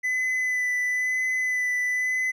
triangle tone with vibrato, 2005 Hz, B6, 26 cents sharp, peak -21 dBFS, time 0.03-2.32 s, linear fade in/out 20 ms, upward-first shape sine, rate 1 Hz, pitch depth 15 cents each way, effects none

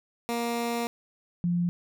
15% pulse / sine tone pair in turn, 235.3 / 174.31 Hz, A#3 / F3, +16 / -3 cents, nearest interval perfect fourth, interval 519 cents, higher first, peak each -21 / -23 dBFS, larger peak first, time 0.29-0.87 / 1.44-1.69 s, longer first, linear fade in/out 0 ms, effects none

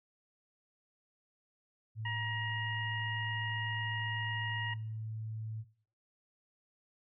sine tone, 110 Hz, A2, in tune, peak -37 dBFS, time 1.95-5.65 s, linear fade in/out 50 ms
harmonic tone, 948 Hz, A#5, 29 cents sharp, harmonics 1 / 2 / 3, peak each -41 / -38 / -43 dBFS, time 2.05-4.74 s, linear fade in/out 5 ms
effects noise-tail reverb RT60 0.5 s tail -19 dB re dry

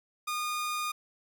sawtooth tone, 1222 Hz, D#6, 32 cents flat, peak -27 dBFS, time 0.27-0.92 s, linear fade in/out 10 ms, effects none

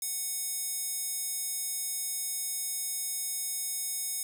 square tone with high-pass filter, 740 Hz, F#5, in tune, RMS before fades -34 dBFS, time 0.02-4.23 s, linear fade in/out 2 ms, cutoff 8200 Hz, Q 1.4, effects none

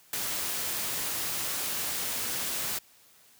white noise with ADSR envelope, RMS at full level -30 dBFS, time 0.13-2.79 s, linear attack 3 ms, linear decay 15 ms, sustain -2 dB, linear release 10 ms, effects white hiss -59 dBFS RMS until 3.39 s + high-pass 60 Hz 12 dB/octave

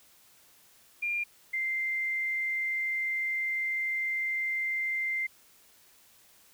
sine tone pair in turn, 2400 / 2089 Hz, D7 / C7, +37 / -3 cents, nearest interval major second, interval 240 cents, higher first, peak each -28 dBFS, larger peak neither, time 1.02-1.24 / 1.53-5.27 s, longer second, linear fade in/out 10 ms, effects white hiss -60 dBFS RMS until 6.53 s

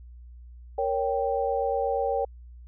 sine chord, G diminished, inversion first, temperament equal, 466.2 / 554.4 / 784 Hz, Bb4 / Db5 / G5, 0 / 0 / 0 cents, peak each -28 dBFS, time 0.78-2.25 s, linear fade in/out 5 ms, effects added 60 Hz sine -43 dBFS peak until 2.67 s

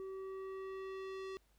square tone with low-pass filter sweep, 382.9 Hz, G4, 41 cents flat, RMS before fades -45 dBFS, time 0-1.37 s, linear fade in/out 0 ms, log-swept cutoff 790 to 5100 Hz, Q 0.8, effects added 50 Hz sine -70 dBFS peak until 1.58 s + pink hiss -75 dBFS RMS until 1.58 s

